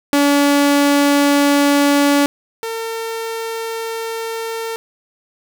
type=tone pair in turn; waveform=sawtooth; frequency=285.5 / 453.2 Hz; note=D4 / A#4; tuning=-49 / -49 cents; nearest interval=minor sixth; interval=800 cents; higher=second; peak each=-7 / -18 dBFS; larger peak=first; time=0.13-2.26 / 2.63-4.76 s; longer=neither; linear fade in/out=0 ms; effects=none